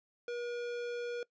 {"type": "tone with tanh clipping", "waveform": "sine", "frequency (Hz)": 480, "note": "B4", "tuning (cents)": -49, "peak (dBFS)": -38, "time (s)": [0.28, 1.23], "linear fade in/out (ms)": 2, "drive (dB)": 18, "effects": ["noise-tail reverb RT60 0.1 s tail -21 dB re dry", "resampled to 16000 Hz"]}